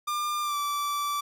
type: tone with pitch glide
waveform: 45% pulse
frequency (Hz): 1199 to 1162.2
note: D6 to D6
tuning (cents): +36 to -18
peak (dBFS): -27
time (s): 0.07-1.21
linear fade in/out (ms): 10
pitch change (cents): -54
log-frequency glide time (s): 0.41-0.57
effects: none